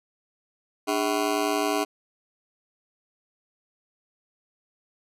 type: ring-modulated tone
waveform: 20% pulse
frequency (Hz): 352.8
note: F4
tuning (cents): +18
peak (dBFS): -15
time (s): 0.87-1.85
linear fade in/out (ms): 20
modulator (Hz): 55.5
effects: resampled to 32000 Hz